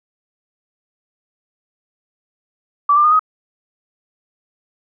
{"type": "tone with pitch steps", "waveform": "sine", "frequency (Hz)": [1157, 1190.2, 1224.4, 1259.5], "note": ["D6", "D6", "D#6", "D#6"], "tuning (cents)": [-26, 23, -28, 21], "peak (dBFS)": -9, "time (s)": [2.89, 3.194], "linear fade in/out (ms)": 5, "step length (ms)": 76, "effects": []}